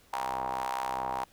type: ring-modulated tone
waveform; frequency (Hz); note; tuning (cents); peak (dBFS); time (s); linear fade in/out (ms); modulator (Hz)
sawtooth; 64.8; C2; -16; -24; 0.13-1.24; 0; 874
effects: pink hiss -61 dBFS RMS until 1.32 s